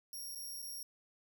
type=tone with dropouts; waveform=10% pulse; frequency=5588 Hz; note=F8; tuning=in tune; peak=-37 dBFS; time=0.13-0.83 s; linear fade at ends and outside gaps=2 ms; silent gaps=0.35-0.356 / 0.62-0.625 s; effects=13-bit